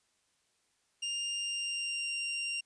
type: tone with pitch glide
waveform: sawtooth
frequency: 2803 to 2776 Hz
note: F7 to F7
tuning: +6 to -11 cents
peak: -30 dBFS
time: 1.02-2.61 s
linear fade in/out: 10 ms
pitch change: -17 cents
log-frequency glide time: 1.31-2.11 s
effects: white hiss -74 dBFS RMS until 2.65 s + resampled to 22050 Hz